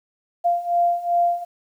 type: beating tone pair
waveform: sine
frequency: 693 / 695.6 Hz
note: F5 / F5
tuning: -14 / -7 cents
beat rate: 2.6 Hz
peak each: -22 / -19 dBFS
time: 0.44-1.45 s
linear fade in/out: 20 ms
effects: 9-bit